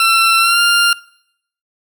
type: tone with pitch glide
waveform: 20% pulse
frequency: 1347 to 1397.7 Hz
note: E6 to F6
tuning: +37 to +1 cents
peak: -5 dBFS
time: 0-0.93 s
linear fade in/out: 2 ms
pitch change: +64 cents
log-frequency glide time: 0.4-0.6 s
effects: noise-tail reverb RT60 0.7 s tail -21 dB re dry